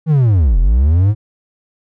triangle linear two-way sweep, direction down then up, 164.81 to 38.89 to 110 Hz, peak -6 dBFS, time 0.06-1.15 s, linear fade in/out 50 ms, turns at 0.59 s, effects none

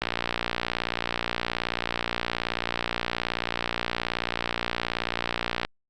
click train, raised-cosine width 0.3 ms, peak -9 dBFS, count 332, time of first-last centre 0.02-5.649 s, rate 58.8 Hz, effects Opus 48 kbps

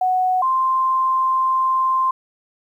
sine tone pair in turn, 740 / 1046.5 Hz, F#5 / C6, 0 / 0 cents, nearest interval tritone, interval 600 cents, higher second, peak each -15 dBFS, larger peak neither, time 0.01-0.42 / 0.42-2.11 s, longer second, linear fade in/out 5 ms, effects 9-bit

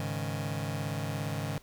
sawtooth chord, Ab suspended fourth, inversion none, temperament just, 103.83 / 138.43 / 155.74 Hz, Ab2 / Db3 / Eb3, 0 / -2 / +2 cents, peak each -32 dBFS, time 0-1.58 s, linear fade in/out 0 ms, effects pink hiss -59 dBFS RMS until 1.62 s

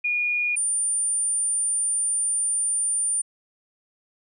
sine tone pair in turn, 2440 / 9187 Hz, D#7 / D9, -34 / -39 cents, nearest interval octave + major seventh, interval 2295 cents, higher second, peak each -21 dBFS, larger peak neither, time 0.04-0.56 / 0.56-3.22 s, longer second, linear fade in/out 10 ms, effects none

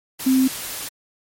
sine tone in noise, 261.6 Hz, C4, in tune, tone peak -13 dBFS, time 0.26-0.48 s, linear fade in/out 10 ms, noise white, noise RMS -30 dBFS, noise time 0.19-0.89 s, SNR +14 dB, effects MP3 64 kbps

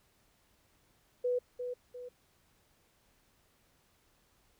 sine tone with echo, 493.9 Hz, B4, in tune, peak -28 dBFS, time 1.24-1.39 s, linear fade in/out 10 ms, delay 350 ms, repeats 2, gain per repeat -7 dB, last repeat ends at 2.09 s, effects pink hiss -70 dBFS RMS until 4.59 s

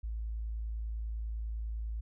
sine tone, 55 Hz, A1, in tune, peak -34 dBFS, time 0.03-2.01 s, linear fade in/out 10 ms, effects none

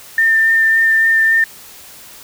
sine tone with vibrato, 1800 Hz, A6, 39 cents sharp, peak -9 dBFS, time 0.18-1.44 s, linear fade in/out 2 ms, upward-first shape sine, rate 3.6 Hz, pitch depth 11 cents each way, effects white hiss -38 dBFS RMS until 2.23 s

